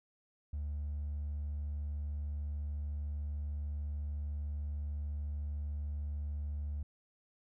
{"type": "tone with hard clipping", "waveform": "triangle", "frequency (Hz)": 73.2, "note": "D2", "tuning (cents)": -5, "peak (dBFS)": -35, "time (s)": [0.53, 6.83], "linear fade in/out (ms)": 5, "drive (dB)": 2, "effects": []}